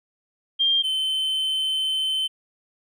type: tone pair in turn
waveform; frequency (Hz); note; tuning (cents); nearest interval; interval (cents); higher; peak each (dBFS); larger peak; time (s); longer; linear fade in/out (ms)
sine / triangle; 3192 / 3073; G7 / G7; +31 / -35; minor second; 66; first; -17 / -20; first; 0.59-0.83 / 0.83-2.28; second; 20
effects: none